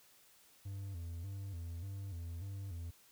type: tone with vibrato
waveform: triangle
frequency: 91.2 Hz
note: F#2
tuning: 24 cents flat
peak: -39 dBFS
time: 0.65-2.91 s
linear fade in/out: 10 ms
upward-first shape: square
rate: 1.7 Hz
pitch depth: 130 cents each way
effects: white hiss -65 dBFS RMS until 3.11 s